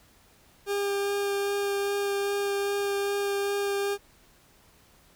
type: tone with vibrato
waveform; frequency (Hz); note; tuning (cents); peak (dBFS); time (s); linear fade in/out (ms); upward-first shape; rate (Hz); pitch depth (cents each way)
40% pulse; 401.6; G4; +42; -25; 0.66-3.98; 50; sine; 2.5; 9
effects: pink hiss -59 dBFS RMS until 5.15 s